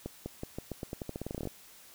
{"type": "accelerating click train", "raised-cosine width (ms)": 2, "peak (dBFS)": -23, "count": 19, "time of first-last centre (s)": [0.06, 1.473], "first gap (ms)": 200, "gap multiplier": 0.87, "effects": ["white hiss -55 dBFS RMS until 1.94 s"]}